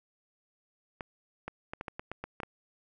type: clicks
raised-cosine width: 0.5 ms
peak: -22 dBFS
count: 10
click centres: 1.008 / 1.48 / 1.735 / 1.811 / 1.882 / 1.995 / 2.116 / 2.24 / 2.402 / 2.433 s
effects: none